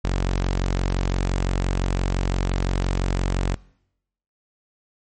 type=tone; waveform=sawtooth; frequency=45.83 Hz; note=F#1; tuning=16 cents flat; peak=-16 dBFS; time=0.04-3.55 s; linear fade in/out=10 ms; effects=noise-tail reverb RT60 0.8 s tail -23 dB re dry + MP3 32 kbps